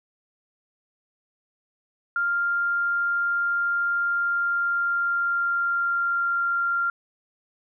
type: tone with pitch glide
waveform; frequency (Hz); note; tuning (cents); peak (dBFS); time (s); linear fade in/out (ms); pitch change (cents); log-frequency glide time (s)
sine; 1396.9 to 1387.3; F6 to F6; 0 to -12; -21; 2.16-6.9; 2; -12; 4.03-6.35
effects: none